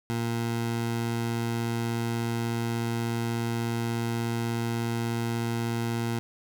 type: tone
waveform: 20% pulse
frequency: 116.54 Hz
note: A#2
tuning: in tune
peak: -22 dBFS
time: 0.1-6.19 s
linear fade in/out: 0 ms
effects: none